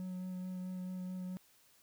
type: tone with vibrato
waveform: triangle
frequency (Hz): 183.7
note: F#3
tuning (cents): -12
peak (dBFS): -37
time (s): 0-1.37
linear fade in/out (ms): 0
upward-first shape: sine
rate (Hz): 4.6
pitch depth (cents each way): 12
effects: white hiss -67 dBFS RMS until 1.82 s